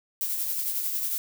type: noise with tremolo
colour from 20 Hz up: violet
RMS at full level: -27 dBFS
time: 0.21-1.18 s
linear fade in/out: 0 ms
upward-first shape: triangle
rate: 11 Hz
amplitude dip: 45%
effects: none